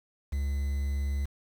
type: tone with quantisation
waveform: triangle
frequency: 69.9 Hz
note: C#2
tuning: 15 cents sharp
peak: -25 dBFS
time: 0.32-1.26 s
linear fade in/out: 10 ms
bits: 8
effects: none